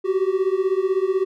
triangle beating tone pair, 372.1 / 388.1 Hz, F#4 / G4, +10 / -17 cents, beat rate 16 Hz, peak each -19 dBFS, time 0.04-1.25 s, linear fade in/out 20 ms, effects none

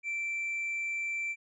sine tone with hard clipping, 2341 Hz, D7, 6 cents flat, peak -32 dBFS, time 0.03-1.36 s, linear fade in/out 50 ms, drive 2 dB, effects resampled to 22050 Hz

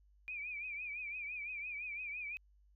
sine tone with vibrato, 2400 Hz, D7, 37 cents sharp, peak -40 dBFS, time 0.28-2.37 s, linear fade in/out 0 ms, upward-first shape triangle, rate 5.9 Hz, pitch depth 110 cents each way, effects added 50 Hz sine -64 dBFS peak until 2.75 s

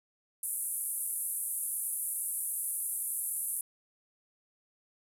pink band-pass noise, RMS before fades -35 dBFS, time 0.43-3.61 s, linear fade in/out 2 ms, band 9600 to 12000 Hz, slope 48 dB/octave, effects none

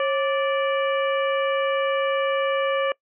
harmonic tone with a mistuned harmonic, 584 Hz, D5, 10 cents flat, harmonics 1 / 2 / 3 / 4 / 5, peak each -21 / -27 / -31 / -33 / -35 dBFS, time 0-2.92 s, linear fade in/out 2 ms, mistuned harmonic 1, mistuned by -120 cents, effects noise-tail reverb RT60 0.1 s tail -24 dB re dry

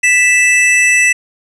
square tone pair together, 1975.5 / 2637 Hz, B6 / E7, 0 / 0 cents, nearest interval perfect fourth, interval 500 cents, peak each -11 dBFS, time 0.03-1.13 s, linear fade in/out 10 ms, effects resampled to 22050 Hz + 7-bit

